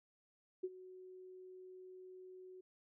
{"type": "tone with ADSR envelope", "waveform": "sine", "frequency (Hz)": 370.3, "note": "F#4", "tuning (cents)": 1, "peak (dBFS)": -35, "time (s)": [0.63, 2.61], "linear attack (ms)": 12, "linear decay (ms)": 42, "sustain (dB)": -17, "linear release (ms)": 8, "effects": []}